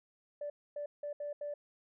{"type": "tone bursts at uneven times", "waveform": "sine", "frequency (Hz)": 584, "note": "D5", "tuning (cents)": -10, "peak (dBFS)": -36, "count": 5, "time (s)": [[0.41, 0.5], [0.76, 0.86], [1.03, 1.13], [1.2, 1.33], [1.41, 1.54]], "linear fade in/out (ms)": 5, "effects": ["tanh soft clip ceiling -32 dBFS"]}